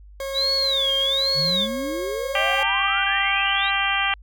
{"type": "tone", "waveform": "40% pulse", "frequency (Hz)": 544, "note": "C#5", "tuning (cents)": -33, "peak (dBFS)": -26, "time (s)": [0.2, 2.63], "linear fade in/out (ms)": 2}
{"type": "tone with vibrato", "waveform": "sine", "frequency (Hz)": 3737, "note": "A#7", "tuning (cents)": 4, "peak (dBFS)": -19, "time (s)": [0.33, 1.68], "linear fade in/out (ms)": 50, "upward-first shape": "sine", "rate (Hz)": 1.2, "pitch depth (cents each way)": 270}
{"type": "exponential sweep", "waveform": "sine", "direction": "up", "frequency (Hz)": [137, 4025], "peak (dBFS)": -27, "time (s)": [1.34, 3.71], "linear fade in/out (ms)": 50}
{"type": "harmonic tone", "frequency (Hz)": 394.4, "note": "G4", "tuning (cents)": 11, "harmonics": [2, 3, 4, 5, 6, 7, 8], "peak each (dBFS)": [-27, -27, -27, -27, -27, -27, -27], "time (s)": [2.35, 4.14], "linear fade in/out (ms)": 2}
{"effects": ["added 50 Hz sine -42 dBFS peak until 4.22 s"]}